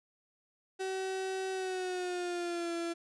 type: tone with pitch glide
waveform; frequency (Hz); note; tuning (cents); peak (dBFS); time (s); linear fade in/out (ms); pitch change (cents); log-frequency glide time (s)
35% pulse; 379.8 to 338.4; F#4 to E4; +45 to +45; -32; 0.79-2.94; 20; -200; 1.51-2.73
effects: resampled to 22050 Hz